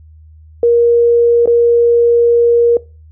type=tone with dropouts; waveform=sine; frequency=472 Hz; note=A#4; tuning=22 cents sharp; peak=-6 dBFS; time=0.63-2.77 s; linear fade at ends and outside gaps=2 ms; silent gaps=1.458-1.474 s; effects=noise-tail reverb RT60 0.3 s tail -21 dB re dry + added 78 Hz sine -37 dBFS peak until 3.11 s